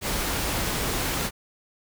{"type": "noise", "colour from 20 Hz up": "pink", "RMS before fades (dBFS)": -27, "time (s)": [0.01, 1.31], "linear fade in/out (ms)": 50, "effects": []}